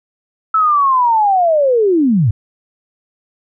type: linear sweep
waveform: sine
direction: down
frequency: 1318.5 to 92.5 Hz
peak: -9 dBFS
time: 0.54-2.31 s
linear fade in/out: 5 ms
effects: none